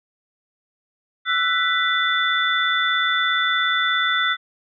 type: tone cluster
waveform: sine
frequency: 1333 / 1490 / 1978 / 3509 Hz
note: E6 / F#6 / B6 / A7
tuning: +19 / +12 / +2 / -5 cents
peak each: -23 dBFS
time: 1.25-4.37 s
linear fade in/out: 50 ms
effects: none